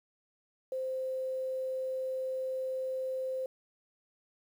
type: tone with quantisation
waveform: sine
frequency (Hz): 521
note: C5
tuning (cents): -7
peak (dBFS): -32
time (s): 0.72-3.46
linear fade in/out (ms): 2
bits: 10
effects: none

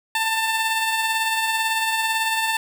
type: tone with tremolo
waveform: 15% pulse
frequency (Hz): 891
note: A5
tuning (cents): +22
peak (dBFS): -12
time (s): 0.15-2.57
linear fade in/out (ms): 2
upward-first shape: triangle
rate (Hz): 18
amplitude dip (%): 40
effects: 9-bit

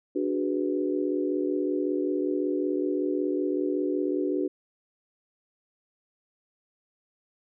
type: chord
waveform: sine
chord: G# half-diminished seventh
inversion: second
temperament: equal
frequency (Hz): 293.7 / 370 / 415.3 / 493.9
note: D4 / F#4 / G#4 / B4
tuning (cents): 0 / 0 / 0 / 0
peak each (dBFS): -28 / -28 / -34 / -34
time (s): 0.15-4.48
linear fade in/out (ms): 10
effects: none

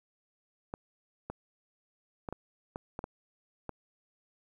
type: clicks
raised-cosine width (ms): 1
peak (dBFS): -23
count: 8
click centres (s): 0.739 / 1.3 / 2.288 / 2.326 / 2.759 / 2.991 / 3.041 / 3.693
effects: 10-bit

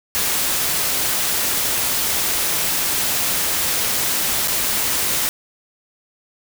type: noise with dropouts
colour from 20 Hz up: white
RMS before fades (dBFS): -20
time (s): 0.15-5.29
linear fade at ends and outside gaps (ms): 0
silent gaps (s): 4.475-4.482
effects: none

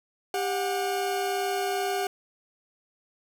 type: tone pair together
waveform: 40% pulse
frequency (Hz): 395.5 / 728.7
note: G4 / F#5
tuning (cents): +15 / -27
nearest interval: major seventh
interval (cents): 1058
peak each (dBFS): -28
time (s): 0.34-2.07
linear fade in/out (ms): 2
effects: none

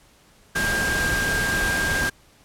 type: tone in noise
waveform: sine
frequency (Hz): 1602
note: G6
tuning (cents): +37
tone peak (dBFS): -22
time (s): 0.55-2.1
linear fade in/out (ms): 10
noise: pink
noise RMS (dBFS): -26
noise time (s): 0.55-2.1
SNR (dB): +1
effects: pink hiss -55 dBFS RMS until 2.44 s + low-pass 12000 Hz 12 dB/octave

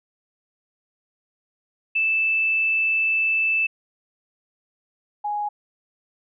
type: tone pair in turn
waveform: sine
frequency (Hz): 2637 / 830.6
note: E7 / G#5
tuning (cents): 0 / 0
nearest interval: octave + minor sixth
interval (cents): 2000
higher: first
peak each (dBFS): -18 / -23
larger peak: first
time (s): 1.95-3.67 / 5.24-5.49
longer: first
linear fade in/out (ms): 10
effects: none

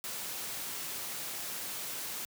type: noise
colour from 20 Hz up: white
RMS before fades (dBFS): -39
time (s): 0.04-2.25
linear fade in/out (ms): 0
effects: high-pass 100 Hz 12 dB/octave

